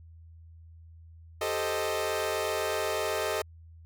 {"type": "chord", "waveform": "sawtooth", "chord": "A half-diminished seventh", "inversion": "third", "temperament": "equal", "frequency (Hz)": [392, 440, 523.3, 622.3], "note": ["G4", "A4", "C5", "Eb5"], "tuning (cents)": [0, 0, 0, 0], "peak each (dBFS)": [-32, -29, -33, -28], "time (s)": [1.41, 3.42], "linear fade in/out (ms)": 5, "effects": ["added 82 Hz sine -48 dBFS peak until 3.85 s"]}